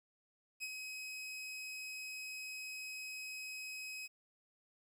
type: tone with ADSR envelope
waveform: sawtooth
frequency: 2539 Hz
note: D#7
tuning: 34 cents sharp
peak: -35 dBFS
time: 0.6-4.08 s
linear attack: 32 ms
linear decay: 45 ms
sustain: -5 dB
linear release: 24 ms
effects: low-pass 12000 Hz 12 dB/octave + 11-bit